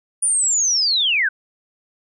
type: linear sweep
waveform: sine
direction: down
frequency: 9550 to 1469 Hz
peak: -15 dBFS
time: 0.22-1.29 s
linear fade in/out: 10 ms
effects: none